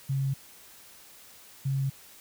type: tone pair in turn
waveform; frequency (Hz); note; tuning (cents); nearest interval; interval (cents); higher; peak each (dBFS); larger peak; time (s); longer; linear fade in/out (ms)
sine; 135.8 / 135.8; C#3 / C#3; -35 / -35; unison; 0; neither; -25; neither; 0.09-0.34 / 1.65-1.9; neither; 10
effects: white hiss -52 dBFS RMS until 2.2 s